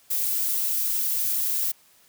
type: noise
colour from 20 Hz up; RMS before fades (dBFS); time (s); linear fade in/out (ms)
violet; -25; 0.1-1.72; 10
effects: white hiss -58 dBFS RMS until 2.08 s